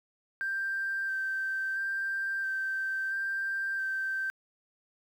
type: tone with vibrato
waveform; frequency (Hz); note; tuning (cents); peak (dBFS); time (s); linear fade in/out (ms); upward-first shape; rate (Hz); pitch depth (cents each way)
triangle; 1568; G6; 0; -26; 0.41-4.3; 0; square; 0.74; 11
effects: tanh soft clip ceiling -27 dBFS + 10-bit